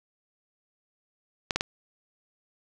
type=clicks; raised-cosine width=0.2 ms; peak=-9 dBFS; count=3; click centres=1.508 / 1.56 / 1.609 s; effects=none